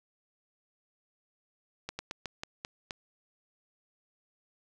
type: slowing click train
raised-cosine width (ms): 0.2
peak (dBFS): -19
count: 7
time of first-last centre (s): 1.89-2.908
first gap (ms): 100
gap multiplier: 1.21
effects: none